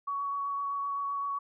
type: tone with vibrato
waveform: sine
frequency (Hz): 1123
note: C#6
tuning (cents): +22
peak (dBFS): -30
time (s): 0.07-1.39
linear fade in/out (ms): 10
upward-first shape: sine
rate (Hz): 7.8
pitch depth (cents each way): 11
effects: none